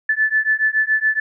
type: beating tone pair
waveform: sine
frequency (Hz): 1741 / 1748.1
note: A6 / A6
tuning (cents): -19 / -12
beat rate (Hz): 7.1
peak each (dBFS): -18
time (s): 0.09-1.2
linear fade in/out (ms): 5
effects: none